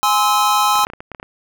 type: chord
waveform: square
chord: Ab augmented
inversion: none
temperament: just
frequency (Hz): 830.6 / 1038.3 / 1297.8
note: Ab5 / C6 / E6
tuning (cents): 0 / -14 / -27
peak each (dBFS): -18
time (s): 0.03-0.85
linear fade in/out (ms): 0
type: clicks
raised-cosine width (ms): 0.5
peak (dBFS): -17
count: 11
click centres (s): 0.756 / 0.791 / 0.838 / 0.869 / 0.901 / 0.935 / 1.005 / 1.117 / 1.148 / 1.199 / 1.229
effects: none